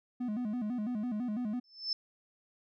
triangle tone with vibrato, 228.4 Hz, A#3, 35 cents flat, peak -30 dBFS, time 0.2-1.6 s, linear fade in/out 10 ms, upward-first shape square, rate 6 Hz, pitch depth 140 cents each way
sine tone with exponential growth, 5274 Hz, E8, in tune, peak -27 dBFS, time 1.64-1.93 s, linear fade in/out 2 ms, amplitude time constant 61 ms
effects none

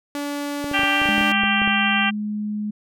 sawtooth tone with pitch glide, 287.8 to 295.9 Hz, D4 to D4, -35 to +13 cents, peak -21 dBFS, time 0.15-1.32 s, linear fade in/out 0 ms, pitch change +48 cents, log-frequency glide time 0.8-1.18 s
clicks, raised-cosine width 2 ms, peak -18 dBFS, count 12, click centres 0.643 / 0.714 / 0.793 / 0.834 / 1.017 / 1.057 / 1.09 / 1.181 / 1.211 / 1.436 / 1.618 / 1.676 s
harmonic tone, 393.2 Hz, G4, 5 cents sharp, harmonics 2 / 3 / 4 / 5 / 6 / 7 / 8, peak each -26 / -27 / -24 / -26 / -26 / -23 / -26 dBFS, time 0.73-2.11 s, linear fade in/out 20 ms
sine tone, 210 Hz, G#3, 19 cents sharp, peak -23 dBFS, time 1.08-2.71 s, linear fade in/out 10 ms
effects none

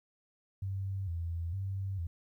sine tone with vibrato, 90.4 Hz, F#2, 40 cents flat, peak -33 dBFS, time 0.62-2.07 s, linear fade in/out 5 ms, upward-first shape square, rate 1.1 Hz, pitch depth 120 cents each way, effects 12-bit

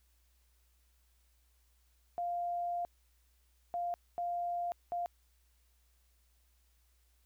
sine tone bursts at uneven times, 698.5 Hz, F5, in tune, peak -33 dBFS, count 4, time 2.18-2.85 / 3.74-3.94 / 4.18-4.72 / 4.92-5.06 s, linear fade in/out 0 ms, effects added 60 Hz sine -68 dBFS peak until 7.25 s + white hiss -75 dBFS RMS until 7.25 s

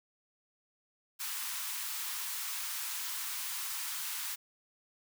white high-pass noise, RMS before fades -38 dBFS, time 1.19-4.36 s, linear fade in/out 20 ms, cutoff 880 Hz, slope 48 dB/octave, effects none

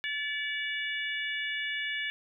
harmonic tone with a mistuned harmonic, 579 Hz, D5, 25 cents flat, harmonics 3 / 4 / 5 / 6, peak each -34 / -36 / -38 / -40 dBFS, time 0.04-2.1 s, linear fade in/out 0 ms, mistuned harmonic 4, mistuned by -27 cents, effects none

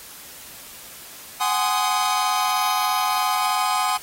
45% pulse chord, Ab dominant seventh, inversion third, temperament just, 747.5 / 830.6 / 1038.3 / 1245.9 Hz, Gb5 / Ab5 / C6 / Eb6, +17 / 0 / -14 / +2 cents, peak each -25 dBFS, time 1.4-3.98 s, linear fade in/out 20 ms, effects white hiss -41 dBFS RMS until 4.02 s + AAC 48 kbps

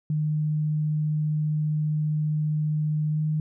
sine tone with pitch glide, 152.5 to 154.09 Hz, D#3 to D#3, -34 to -16 cents, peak -22 dBFS, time 0.1-3.4 s, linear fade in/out 2 ms, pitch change +18 cents, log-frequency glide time 3.11-3.2 s, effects none

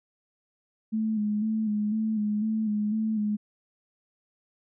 sine tone with vibrato, 214.4 Hz, A3, 45 cents flat, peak -24 dBFS, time 0.92-3.37 s, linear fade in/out 20 ms, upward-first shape square, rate 2 Hz, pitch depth 38 cents each way, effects none

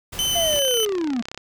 pink noise, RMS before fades -34 dBFS, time 0.12-0.6 s, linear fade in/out 10 ms
sawtooth tone with vibrato, 3041 Hz, F#7, 47 cents sharp, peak -17 dBFS, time 0.19-0.85 s, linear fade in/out 0 ms, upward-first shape sine, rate 4.5 Hz, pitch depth 8 cents each way
triangle linear sweep, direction down, 698.5 to 220.5 Hz, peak -19 dBFS, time 0.35-1.22 s, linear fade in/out 10 ms
click train, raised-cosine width 0.2 ms, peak -16 dBFS, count 29, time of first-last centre 0.53-1.376 s, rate 33.1 Hz
effects none

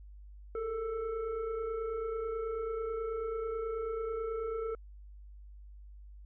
sine tone with frequency modulation, 451.6 Hz, A4, 45 cents sharp, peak -33 dBFS, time 0.55-4.75 s, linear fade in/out 2 ms, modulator 874 Hz, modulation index 0.63, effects added 50 Hz sine -48 dBFS peak until 6.25 s

